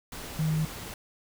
sine tone in noise, 156.4 Hz, D#3, 9 cents sharp, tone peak -24 dBFS, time 0.39-0.65 s, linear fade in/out 2 ms, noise pink, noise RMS -40 dBFS, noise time 0.12-0.94 s, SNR +13 dB, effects none

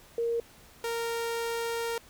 sine / sawtooth tone pair in turn, 466.2 / 463.6 Hz, A#4 / A#4, 0 / -10 cents, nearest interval unison, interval 10 cents, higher first, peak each -26 dBFS, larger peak neither, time 0.18-0.4 / 0.84-1.98 s, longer second, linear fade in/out 2 ms, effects pink hiss -55 dBFS RMS until 2.09 s

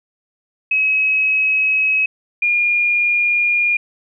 sine tone pair in turn, 2557 / 2421 Hz, D#7 / D#7, +47 / -48 cents, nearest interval minor second, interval 95 cents, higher first, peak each -13 dBFS, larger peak neither, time 0.71-2.06 / 2.42-3.77 s, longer neither, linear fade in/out 5 ms, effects none

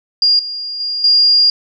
sine tone with level steps, 4822 Hz, D8, 45 cents sharp, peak -8 / -21 / -17 / -7 dBFS, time 0.22-1.5 s, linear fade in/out 2 ms, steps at 0.39 / 0.8 / 1.04 s, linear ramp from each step 2 ms, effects none

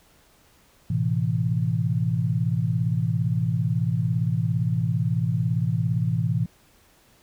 sine chord, A minor, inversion none, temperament equal with one note detuned, 110 / 127.75 / 164.81 Hz, A2 / C3 / E3, 0 / -41 / 0 cents, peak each -25 dBFS, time 0.9-6.46 s, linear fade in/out 5 ms, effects pink hiss -58 dBFS RMS until 7.22 s

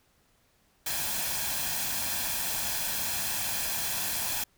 white noise with comb filter, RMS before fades -31 dBFS, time 0.86-4.44 s, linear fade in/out 5 ms, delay 1.2 ms, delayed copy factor +0.55, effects pink hiss -67 dBFS RMS until 4.57 s

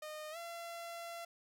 sawtooth tone with pitch glide, 613 to 680.2 Hz, D#5 to F5, -26 to -46 cents, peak -40 dBFS, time 0.02-1.25 s, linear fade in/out 5 ms, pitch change +180 cents, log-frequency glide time 0.31-0.37 s, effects none

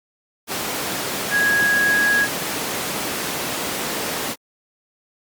sine tone in noise, 1655 Hz, G#6, 6 cents flat, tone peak -15 dBFS, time 1.3-2.28 s, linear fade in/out 50 ms, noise pink, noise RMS -24 dBFS, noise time 0.47-4.36 s, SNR +6 dB, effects high-pass 200 Hz 12 dB/octave + Opus 48 kbps

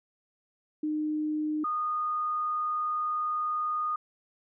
sine tone pair in turn, 305.4 / 1230.1 Hz, D#4 / D#6, -32 / -20 cents, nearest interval 2 octaves, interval 2412 cents, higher second, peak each -27 dBFS, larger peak neither, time 0.83-1.64 / 1.64-3.96 s, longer second, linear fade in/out 5 ms, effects none

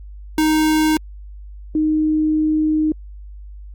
square / sine tone pair in turn, 311.1 / 309.5 Hz, D#4 / D#4, 0 / -9 cents, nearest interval unison, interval 9 cents, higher first, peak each -14 dBFS, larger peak neither, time 0.38-0.97 / 1.75-2.92 s, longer second, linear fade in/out 2 ms, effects added 50 Hz sine -33 dBFS peak until 3.74 s + Opus 48 kbps

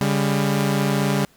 sawtooth tone pair together, 141.35 / 199.9 Hz, C#3 / G3, +34 / +34 cents, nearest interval tritone, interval 600 cents, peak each -17 dBFS, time 0.01-1.25 s, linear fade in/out 0 ms, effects pink hiss -56 dBFS RMS until 1.36 s

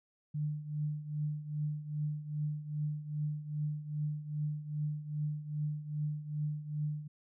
sine tone with tremolo, 150 Hz, D3, 37 cents sharp, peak -30 dBFS, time 0.34-7.08 s, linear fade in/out 10 ms, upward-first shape triangle, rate 2.5 Hz, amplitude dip 80%, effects none

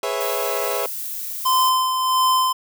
30% pulse chord, C# minor seventh, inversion second, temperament equal with one note detuned, 415.3 / 493.9 / 549.6 / 659.3 Hz, G#4 / B4 / C#5 / E5, 0 / 0 / -15 / 0 cents, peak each -25 dBFS, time 0.03-0.86 s, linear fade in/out 2 ms
violet noise, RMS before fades -29 dBFS, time 0.2-1.7 s, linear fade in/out 10 ms
square tone with tremolo, 1031 Hz, C6, 26 cents flat, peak -15 dBFS, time 1.45-2.53 s, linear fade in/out 10 ms, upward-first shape sine, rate 1.5 Hz, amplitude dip 45%
effects none

